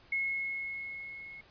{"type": "tone with level ramp", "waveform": "sine", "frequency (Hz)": 2174, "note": "C#7", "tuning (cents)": -34, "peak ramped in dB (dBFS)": [-28, -45], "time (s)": [0.12, 1.41], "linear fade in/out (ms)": 5, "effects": ["pink hiss -60 dBFS RMS until 1.5 s", "resampled to 11025 Hz"]}